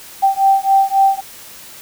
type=beating tone pair; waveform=sine; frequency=779 / 782.7 Hz; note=G5 / G5; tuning=-11 / -3 cents; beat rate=3.7 Hz; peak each=-13 dBFS; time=0.22-1.21 s; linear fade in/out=20 ms; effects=white hiss -37 dBFS RMS until 1.81 s